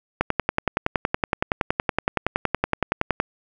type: click train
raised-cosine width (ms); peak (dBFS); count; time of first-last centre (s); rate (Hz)
0.5; -4; 33; 0.21-3.201; 10.7
effects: none